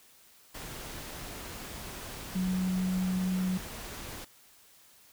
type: tone in noise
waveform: sine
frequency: 185 Hz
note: F#3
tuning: in tune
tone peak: -27 dBFS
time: 2.35-3.58 s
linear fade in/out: 10 ms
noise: pink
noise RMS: -42 dBFS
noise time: 0.54-4.25 s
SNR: +12 dB
effects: white hiss -59 dBFS RMS until 5.12 s